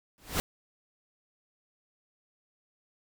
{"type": "noise with exponential growth", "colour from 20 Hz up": "pink", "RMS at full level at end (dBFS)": -25, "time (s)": [0.18, 0.4], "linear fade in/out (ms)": 0, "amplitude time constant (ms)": 46, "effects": []}